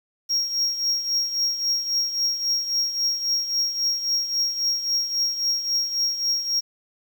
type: tone with tremolo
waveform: triangle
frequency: 5588 Hz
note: F8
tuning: in tune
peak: -17 dBFS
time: 0.29-6.61 s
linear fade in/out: 20 ms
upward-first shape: triangle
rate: 3.7 Hz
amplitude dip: 70%
effects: 8-bit